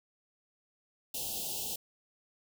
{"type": "band-stop noise", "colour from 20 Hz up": "white", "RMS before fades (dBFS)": -37, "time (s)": [1.14, 1.76], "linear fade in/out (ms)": 5, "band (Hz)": [890, 2700], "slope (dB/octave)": 96, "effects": []}